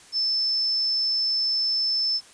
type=tone; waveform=sine; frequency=5274 Hz; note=E8; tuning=in tune; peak=-21 dBFS; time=0.12-2.21 s; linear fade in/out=50 ms; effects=white hiss -50 dBFS RMS until 2.33 s + resampled to 22050 Hz